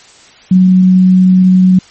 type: tone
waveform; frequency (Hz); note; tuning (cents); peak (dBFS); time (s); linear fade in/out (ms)
sine; 185; F#3; 0; -3; 0.51-1.79; 5
effects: white hiss -40 dBFS RMS until 1.9 s + MP3 32 kbps